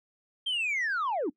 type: linear sweep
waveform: sine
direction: down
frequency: 3202 to 242.8 Hz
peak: -25 dBFS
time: 0.46-1.3 s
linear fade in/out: 10 ms
effects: noise-tail reverb RT60 0.1 s tail -22 dB re dry + tanh soft clip ceiling -25 dBFS